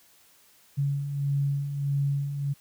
sine beating tone pair, 139.5 / 141.1 Hz, C#3 / C#3, +11 / +31 cents, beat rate 1.6 Hz, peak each -33 / -25 dBFS, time 0.77-2.54 s, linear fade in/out 20 ms, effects white hiss -59 dBFS RMS until 2.6 s

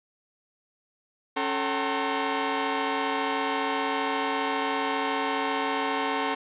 sawtooth tone cluster, 276.4 / 438.6 / 759 / 912 / 1073 Hz, C#4 / A4 / F#5 / A#5 / C6, -5 / -6 / +44 / -38 / +43 cents, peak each -28 dBFS, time 1.36-6.35 s, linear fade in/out 10 ms, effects resampled to 8000 Hz + 9-bit

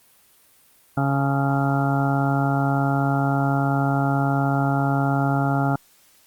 harmonic tone with a mistuned harmonic, 138.59 Hz, C#3, in tune, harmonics 1 / 2 / 3 / 4 / 5 / 6 / 7 / 8 / 9 / 10, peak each -21 / -24 / -35 / -35 / -27 / -28 / -39 / -41 / -34 / -30 dBFS, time 0.97-5.76 s, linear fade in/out 5 ms, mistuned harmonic 7, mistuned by -90 cents, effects white hiss -56 dBFS RMS until 6.26 s + Opus 32 kbps

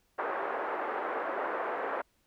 pink band-pass noise, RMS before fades -34 dBFS, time 0.18-2.02 s, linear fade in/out 10 ms, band 410 to 1600 Hz, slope 24 dB/octave, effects pink hiss -72 dBFS RMS until 2.26 s

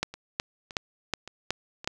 two click trains, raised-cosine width 0.2 ms, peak -9 / -23 dBFS, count 6 / 4, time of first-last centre 0.03-1.875 / 0.14-1.845 s, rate 2.71 / 1.76 Hz, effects none

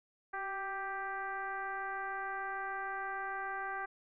sine tone with frequency modulation, 1174.7 Hz, D6, in tune, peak -36 dBFS, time 0.33-3.86 s, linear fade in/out 10 ms, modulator 396 Hz, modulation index 1.6, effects none

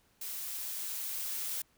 blue noise with level ramp, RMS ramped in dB -40 to -36 dBFS, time 0.21-1.62 s, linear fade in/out 5 ms, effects pink hiss -69 dBFS RMS until 1.77 s

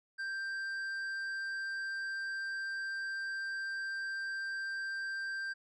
triangle tone with tanh clipping, 1576 Hz, G6, 9 cents sharp, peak -37 dBFS, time 0.18-5.54 s, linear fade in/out 20 ms, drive 11 dB, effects none

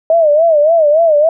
sine tone with vibrato, 628 Hz, D#5, 16 cents sharp, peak -6 dBFS, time 0.1-1.29 s, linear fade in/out 2 ms, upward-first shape sine, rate 3.5 Hz, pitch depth 130 cents each way, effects none

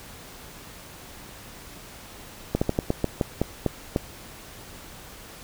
slowing click train, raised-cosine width 2 ms, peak -8 dBFS, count 10, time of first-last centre 2.55-3.961 s, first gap 65 ms, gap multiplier 1.21, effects pink hiss -44 dBFS RMS until 5.43 s

